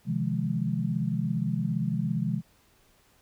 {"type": "chord", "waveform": "sine", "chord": "F minor seventh", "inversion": "second", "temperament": "just", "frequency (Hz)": [130.96, 157.15, 174.61, 209.5], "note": ["C3", "Eb3", "F3", "Ab3"], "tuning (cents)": [2, 18, 0, 15], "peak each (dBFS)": -31, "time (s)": [0.05, 2.42], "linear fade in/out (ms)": 50, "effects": ["pink hiss -63 dBFS RMS until 3.21 s"]}